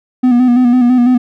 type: tone with vibrato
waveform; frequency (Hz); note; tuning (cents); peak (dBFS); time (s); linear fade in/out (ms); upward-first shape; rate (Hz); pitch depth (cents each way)
triangle; 246.9; B3; 0; -4; 0.23-1.18; 10; square; 6; 41
effects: none